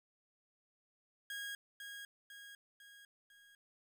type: tone with echo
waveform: 30% pulse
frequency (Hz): 1638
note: G#6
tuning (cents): -24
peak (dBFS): -39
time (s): 1.3-1.55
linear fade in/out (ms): 2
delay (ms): 500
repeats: 4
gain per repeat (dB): -5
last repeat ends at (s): 3.55
effects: 13-bit